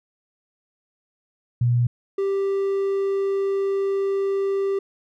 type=tone pair in turn; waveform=sine / triangle; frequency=120.8 / 392.7 Hz; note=B2 / G4; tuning=-38 / +3 cents; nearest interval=octave + minor sixth; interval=2041 cents; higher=second; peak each=-16 / -18 dBFS; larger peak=first; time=1.61-1.87 / 2.18-4.79 s; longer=second; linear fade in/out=5 ms; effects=none